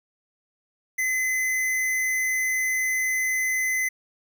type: tone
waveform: square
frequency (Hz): 2036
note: C7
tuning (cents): -48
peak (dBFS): -23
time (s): 0.98-3.89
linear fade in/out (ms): 10
effects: 10-bit